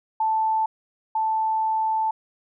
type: tone pair in turn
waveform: sine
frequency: 880 / 880 Hz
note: A5 / A5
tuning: 0 / 0 cents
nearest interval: unison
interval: 0 cents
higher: neither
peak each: -19 / -20 dBFS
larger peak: first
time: 0.2-0.66 / 1.15-2.11 s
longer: second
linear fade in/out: 5 ms
effects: none